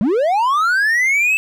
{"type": "linear sweep", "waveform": "triangle", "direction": "up", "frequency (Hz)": [182.1, 2647], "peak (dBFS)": -11, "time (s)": [0.01, 1.37], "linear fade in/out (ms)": 0, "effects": []}